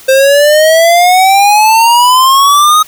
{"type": "exponential sweep", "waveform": "square", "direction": "up", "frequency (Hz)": [523.3, 1263], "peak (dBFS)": -4, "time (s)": [0.08, 2.83], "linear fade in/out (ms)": 10, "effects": ["white hiss -35 dBFS RMS until 2.87 s"]}